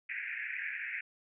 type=band-pass noise; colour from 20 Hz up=pink; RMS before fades=-39 dBFS; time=0.09-1.01 s; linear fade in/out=5 ms; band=1600 to 2500 Hz; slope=96 dB/octave; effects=none

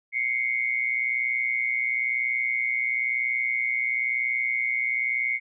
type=tone pair together; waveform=sine; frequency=2096 / 2217 Hz; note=C7 / C#7; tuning=+2 / 0 cents; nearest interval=minor second; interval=98 cents; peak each=-26 dBFS; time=0.12-5.4 s; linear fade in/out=50 ms; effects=none

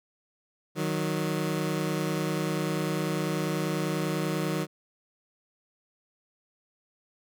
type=tone pair together; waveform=20% pulse; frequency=155.56 / 185.69 Hz; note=D#3 / F#3; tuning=0 / +6 cents; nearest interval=minor third; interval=306 cents; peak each=-24 / -26 dBFS; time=0.75-4.67 s; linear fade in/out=50 ms; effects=none

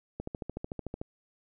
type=click train; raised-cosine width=2 ms; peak=-22 dBFS; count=12; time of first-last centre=0.2-1.015 s; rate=13.5 Hz; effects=none

